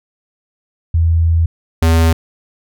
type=tone pair in turn; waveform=sine / square; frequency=82.7 / 81.99 Hz; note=E2 / E2; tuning=+6 / -9 cents; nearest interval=unison; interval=15 cents; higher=first; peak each=-9 dBFS; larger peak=neither; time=0.94-1.46 / 1.82-2.13 s; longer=first; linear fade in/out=5 ms; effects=none